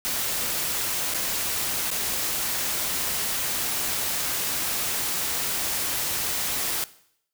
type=noise with dropouts; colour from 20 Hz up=white; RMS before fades=-27 dBFS; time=0.05-6.84 s; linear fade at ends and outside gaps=0 ms; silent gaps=1.139-1.145 / 1.903-1.914 s; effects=noise-tail reverb RT60 0.7 s tail -18 dB re dry